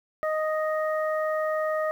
harmonic tone, 622.3 Hz, D#5, in tune, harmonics 1 / 2 / 3, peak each -25 / -31 / -35 dBFS, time 0.23-1.91 s, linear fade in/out 0 ms, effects 9-bit

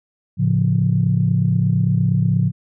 sine chord, A augmented, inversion none, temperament equal, 110 / 138.59 / 174.61 Hz, A2 / C#3 / E#3, 0 / 0 / 0 cents, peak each -18 dBFS, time 0.37-2.52 s, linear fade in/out 50 ms, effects tanh soft clip ceiling -4 dBFS

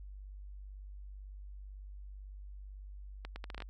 accelerating click train, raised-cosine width 0.3 ms, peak -27 dBFS, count 8, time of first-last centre 3.25-3.622 s, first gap 110 ms, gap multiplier 0.74, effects added 49 Hz sine -45 dBFS peak until 3.69 s

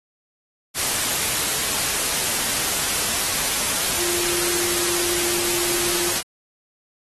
sine tone in noise, 349.2 Hz, F4, in tune, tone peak -29 dBFS, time 3.96-6.14 s, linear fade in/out 50 ms, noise white, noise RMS -22 dBFS, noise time 0.74-6.23 s, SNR -10 dB, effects AAC 32 kbps

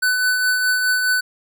square tone with tremolo, 1500 Hz, F#6, 23 cents sharp, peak -15 dBFS, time 0.02-1.21 s, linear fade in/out 10 ms, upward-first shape triangle, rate 4.8 Hz, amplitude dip 40%, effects none

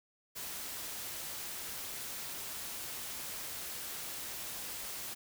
white noise, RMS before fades -42 dBFS, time 0.35-5.15 s, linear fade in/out 20 ms, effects none

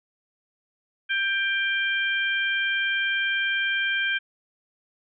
harmonic tone, 790 Hz, G5, 13 cents sharp, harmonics 2 / 3 / 4, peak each -24 / -28 / -30 dBFS, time 1.09-4.19 s, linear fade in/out 20 ms, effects none

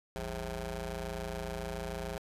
15% pulse ring-modulated tone, 121 Hz, B2, 35 cents flat, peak -27 dBFS, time 0.16-2.18 s, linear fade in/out 0 ms, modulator 289 Hz, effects resampled to 32000 Hz

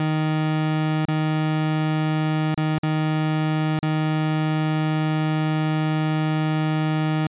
30% pulse tone with dropouts, 155.56 Hz, D#3, in tune, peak -17 dBFS, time 0-7.27 s, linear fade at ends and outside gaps 2 ms, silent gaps 1.054-1.083 / 2.545-2.576 / 2.784-2.832 / 3.79-3.828 s, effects resampled to 8000 Hz

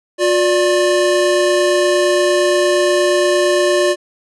square tone pair together, 358.1 / 587.3 Hz, F4 / D5, +43 / 0 cents, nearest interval major sixth, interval 857 cents, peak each -15 dBFS, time 0.18-3.96 s, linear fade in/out 50 ms, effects resampled to 24000 Hz

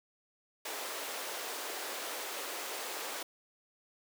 pink high-pass noise, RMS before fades -40 dBFS, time 0.65-3.23 s, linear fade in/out 5 ms, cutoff 390 Hz, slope 24 dB/octave, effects none

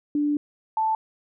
sine tone pair in turn, 293.6 / 879.8 Hz, D4 / A5, 0 / 0 cents, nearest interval octave + perfect fifth, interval 1900 cents, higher second, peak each -20 dBFS, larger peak neither, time 0.15-0.37 / 0.77-0.95 s, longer first, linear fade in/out 2 ms, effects none

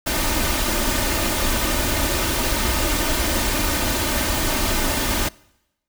pink noise with comb filter, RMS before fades -21 dBFS, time 0.06-5.29 s, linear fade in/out 10 ms, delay 3.3 ms, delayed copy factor +0.6, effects noise-tail reverb RT60 0.9 s tail -24 dB re dry

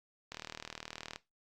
click train, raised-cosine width 0.2 ms, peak -24 dBFS, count 34, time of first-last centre 0.32-1.16 s, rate 39.3 Hz, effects noise-tail reverb RT60 0.2 s tail -17 dB re dry + Opus 48 kbps

